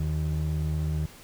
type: ring-modulated tone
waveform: triangle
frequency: 116.1 Hz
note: A#2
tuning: 7 cents flat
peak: -20 dBFS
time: 0-1.06 s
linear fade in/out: 5 ms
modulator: 38.2 Hz
effects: pink hiss -49 dBFS RMS until 1.23 s